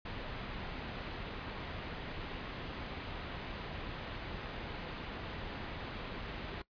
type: low-pass noise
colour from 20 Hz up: pink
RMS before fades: -43 dBFS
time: 0.05-6.62 s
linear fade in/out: 5 ms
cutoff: 3800 Hz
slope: 24 dB/octave
effects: noise-tail reverb RT60 0.1 s tail -19 dB re dry + resampled to 11025 Hz